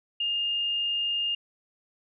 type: tone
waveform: sine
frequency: 2824 Hz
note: F7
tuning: 19 cents sharp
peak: -25 dBFS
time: 0.2-1.35 s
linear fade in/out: 5 ms
effects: none